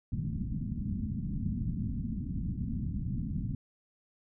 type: low-pass noise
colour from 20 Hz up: white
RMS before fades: -34 dBFS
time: 0.12-3.55 s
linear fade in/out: 2 ms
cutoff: 240 Hz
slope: 48 dB/octave
effects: none